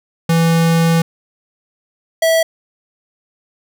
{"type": "tone pair in turn", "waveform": "square", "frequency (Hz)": [165.6, 652.9], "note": ["E3", "E5"], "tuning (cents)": [8, -17], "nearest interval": "2 octaves", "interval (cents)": 2375, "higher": "second", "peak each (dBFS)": -11, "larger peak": "neither", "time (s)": [[0.29, 1.02], [2.22, 2.43]], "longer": "first", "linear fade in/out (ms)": 5, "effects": []}